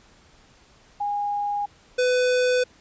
sine / square tone pair in turn, 819 / 500 Hz, G#5 / B4, -24 / +21 cents, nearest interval major sixth, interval 855 cents, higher first, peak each -23 / -19 dBFS, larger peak second, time 1-1.66 / 1.98-2.64 s, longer neither, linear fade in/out 10 ms, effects pink hiss -55 dBFS RMS until 2.8 s + resampled to 16000 Hz

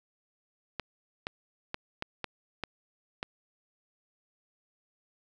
clicks, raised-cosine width 0.3 ms, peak -17 dBFS, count 7, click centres 0.797 / 1.269 / 1.744 / 2.024 / 2.243 / 2.637 / 3.229 s, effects none

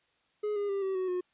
triangle tone with pitch steps, 419.9 / 407.5 / 395.4 / 383.7 / 372.4 / 361.3 Hz, G#4 / G#4 / G4 / G4 / F#4 / F#4, +19 / -33 / +15 / -37 / +11 / -41 cents, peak -27 dBFS, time 0.43-1.21 s, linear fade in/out 10 ms, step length 130 ms, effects white hiss -71 dBFS RMS until 1.33 s + resampled to 8000 Hz

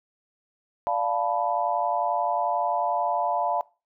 sine chord, B half-diminished seventh, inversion first, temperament equal with one note detuned, 587.3 / 698.5 / 876.4 / 987.8 Hz, D5 / F5 / A5 / B5, 0 / 0 / -7 / 0 cents, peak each -30 / -26 / -28 / -29 dBFS, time 0.87-3.61 s, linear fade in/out 0 ms, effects noise-tail reverb RT60 0.3 s tail -21 dB re dry

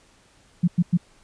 sine tone bursts, 174.61 Hz, F3, in tune, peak -14 dBFS, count 3, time 0.63-0.974 s, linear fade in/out 10 ms, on 48 ms, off 100 ms, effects pink hiss -57 dBFS RMS until 1.23 s + resampled to 22050 Hz

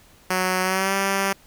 5% pulse tone with pitch glide, 185 to 195.55 Hz, F#3 to G3, 0 to -4 cents, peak -9 dBFS, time 0.3-1.33 s, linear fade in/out 5 ms, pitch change +96 cents, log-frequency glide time 0.62-0.94 s, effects pink hiss -53 dBFS RMS until 1.46 s

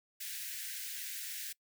white high-pass noise, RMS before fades -42 dBFS, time 0.2-1.53 s, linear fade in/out 10 ms, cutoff 1500 Hz, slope 96 dB/octave, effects noise-tail reverb RT60 0.1 s tail -23 dB re dry

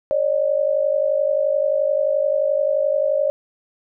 sine tone pair together, 552.5 / 604 Hz, C#5 / D5, -6 / +48 cents, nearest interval major second, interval 154 cents, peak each -19 dBFS, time 0.11-3.3 s, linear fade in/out 0 ms, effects none

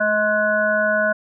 harmonic tone with a mistuned harmonic, 211.2 Hz, G#3, 29 cents sharp, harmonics 1 / 3 / 5 / 7 / 8, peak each -28 / -19 / -29 / -19 / -31 dBFS, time 0-1.13 s, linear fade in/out 10 ms, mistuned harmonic 1, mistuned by +23 cents, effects none

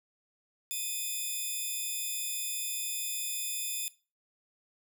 5% pulse tone pair together, 2500 / 3533 Hz, D#7 / A7, +8 / +6 cents, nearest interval tritone, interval 598 cents, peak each -28 / -27 dBFS, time 0.71-3.88 s, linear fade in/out 0 ms, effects noise-tail reverb RT60 0.3 s tail -17 dB re dry

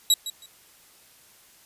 25% pulse tone with echo, 3872 Hz, B7, 35 cents flat, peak -12 dBFS, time 0.1-0.14 s, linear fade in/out 2 ms, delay 160 ms, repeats 2, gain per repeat -14 dB, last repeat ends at 0.46 s, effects white hiss -55 dBFS RMS until 1.65 s + resampled to 32000 Hz

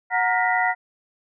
sine tone cluster, 734 / 930 / 1418 / 1863 / 1974 Hz, F#5 / A#5 / F6 / A#6 / B6, -14 / -4 / +26 / -2 / -1 cents, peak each -22 / -26 / -27 / -26 / -24 dBFS, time 0.1-0.75 s, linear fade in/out 50 ms, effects none

